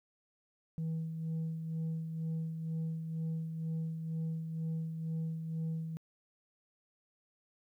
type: tone with tremolo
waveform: sine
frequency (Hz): 161.5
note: E3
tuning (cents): -35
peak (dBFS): -30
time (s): 0.78-5.97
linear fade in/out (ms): 0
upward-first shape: sine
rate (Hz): 2.1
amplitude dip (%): 55
effects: tanh soft clip ceiling -32 dBFS + 12-bit